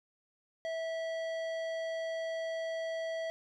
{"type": "tone with tanh clipping", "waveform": "triangle", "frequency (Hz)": 653, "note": "E5", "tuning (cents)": -17, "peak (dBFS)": -36, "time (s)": [0.65, 3.3], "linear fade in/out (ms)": 0, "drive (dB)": 18, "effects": []}